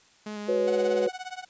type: tone with vibrato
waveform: sawtooth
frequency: 209.7 Hz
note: G#3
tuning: 17 cents sharp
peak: -30 dBFS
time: 0.26-1.07 s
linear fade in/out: 5 ms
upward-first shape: square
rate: 4.9 Hz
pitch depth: 14 cents each way
type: chord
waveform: sine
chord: F# suspended fourth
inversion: none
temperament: equal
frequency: 370 / 493.9 / 554.4 Hz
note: F#4 / B4 / C#5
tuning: 0 / 0 / 0 cents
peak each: -28 / -24 / -29 dBFS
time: 0.48-1.09 s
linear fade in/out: 10 ms
type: tone with tremolo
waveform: sawtooth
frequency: 740 Hz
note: F#5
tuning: in tune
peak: -28 dBFS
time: 0.67-1.45 s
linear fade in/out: 10 ms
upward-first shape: triangle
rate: 17 Hz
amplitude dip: 100%
effects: white hiss -59 dBFS RMS until 1.49 s + resampled to 16000 Hz